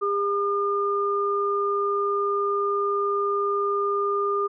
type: tone pair together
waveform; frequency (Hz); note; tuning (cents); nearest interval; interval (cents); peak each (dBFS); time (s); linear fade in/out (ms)
sine; 403.7 / 1209.7; G#4 / D#6; -49 / -49; octave + perfect fifth; 1900; -24; 0.01-4.48; 20
effects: none